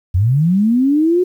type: linear sweep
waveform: sine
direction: up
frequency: 82.7 to 370 Hz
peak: -10 dBFS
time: 0.14-1.24 s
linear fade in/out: 10 ms
effects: 8-bit